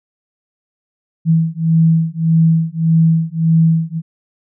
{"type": "beating tone pair", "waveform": "sine", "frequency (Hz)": [162.1, 163.8], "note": ["E3", "E3"], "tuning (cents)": [-29, -11], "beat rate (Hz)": 1.7, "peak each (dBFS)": -13, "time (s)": [1.25, 4.02], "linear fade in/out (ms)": 50, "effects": []}